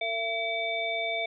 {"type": "tone cluster", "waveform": "sine", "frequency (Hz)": [452.8, 675, 2283, 3577], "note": ["A4", "E5", "D7", "A7"], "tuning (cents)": [50, 41, -50, 28], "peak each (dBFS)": [-40, -31, -31, -36], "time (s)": [0.01, 1.26], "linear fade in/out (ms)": 5, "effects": []}